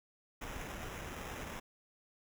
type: noise with sample-and-hold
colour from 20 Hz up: pink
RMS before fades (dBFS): -44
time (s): 0.41-1.6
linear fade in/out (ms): 10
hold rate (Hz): 4410
effects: none